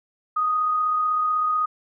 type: tone with amplitude modulation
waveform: sine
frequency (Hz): 1244.5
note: D#6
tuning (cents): 0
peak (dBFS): -18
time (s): 0.36-1.66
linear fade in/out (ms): 10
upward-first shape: sine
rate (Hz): 36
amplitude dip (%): 25
effects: none